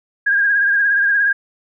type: tone with vibrato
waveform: sine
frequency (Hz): 1625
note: G#6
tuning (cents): -38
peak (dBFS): -12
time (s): 0.26-1.33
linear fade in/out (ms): 10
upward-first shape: sine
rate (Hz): 17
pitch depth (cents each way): 45
effects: none